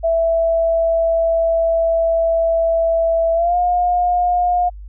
sine tone with pitch glide, 661 to 712.5 Hz, E5 to F5, +5 to +34 cents, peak -13 dBFS, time 0.03-4.7 s, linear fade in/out 20 ms, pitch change +129 cents, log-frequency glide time 3.34-3.57 s, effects added 50 Hz sine -31 dBFS peak until 4.88 s

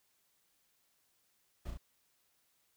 brown noise with echo, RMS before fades -41 dBFS, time 1.65-1.71 s, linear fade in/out 10 ms, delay 34 ms, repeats 2, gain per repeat -3 dB, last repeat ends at 1.778 s, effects white hiss -75 dBFS RMS until 2.76 s

